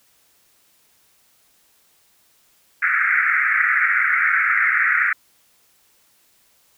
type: band-pass noise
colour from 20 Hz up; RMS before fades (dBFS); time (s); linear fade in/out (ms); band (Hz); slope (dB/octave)
white; -18; 2.82-5.13; 5; 1300 to 2200; 96
effects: white hiss -59 dBFS RMS until 6.77 s